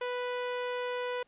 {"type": "tone", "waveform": "sawtooth", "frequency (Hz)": 493.9, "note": "B4", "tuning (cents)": 0, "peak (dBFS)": -28, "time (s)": [0.01, 1.23], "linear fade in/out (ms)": 5, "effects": ["pink hiss -70 dBFS RMS until 1.27 s", "resampled to 8000 Hz"]}